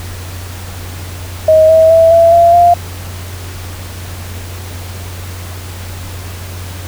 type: tone with pitch steps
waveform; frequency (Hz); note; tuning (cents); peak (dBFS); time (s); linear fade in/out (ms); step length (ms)
sine; 631 / 643.5 / 656.3 / 669.3 / 682.6 / 696.1; D#5 / E5 / E5 / E5 / F5 / F5; +24 / -42 / -8 / +26 / -40 / -6; -3; 1.48-2.74; 5; 210
effects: added 90 Hz sine -24 dBFS peak until 6.87 s + pink hiss -30 dBFS RMS until 6.87 s